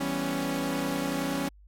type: chord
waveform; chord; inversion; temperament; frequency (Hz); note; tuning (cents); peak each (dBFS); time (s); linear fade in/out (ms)
sawtooth; C# half-diminished seventh; first; equal; 164.81 / 196 / 246.9 / 277.2; E3 / G3 / B3 / C#4; 0 / 0 / 0 / 0; -32 / -32 / -32 / -26; 0-1.49; 10
effects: added 50 Hz sine -51 dBFS peak until 1.67 s + AAC 64 kbps